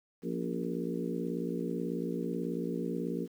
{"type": "harmonic tone with a mistuned harmonic", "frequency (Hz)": 58.27, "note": "A#1", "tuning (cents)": 0, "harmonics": [3, 4, 5, 6, 7, 8], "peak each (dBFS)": [-37, -38, -39, -40, -40, -41], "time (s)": [0.22, 3.28], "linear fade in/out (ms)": 50, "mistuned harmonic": 5, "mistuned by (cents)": -57, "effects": ["10-bit"]}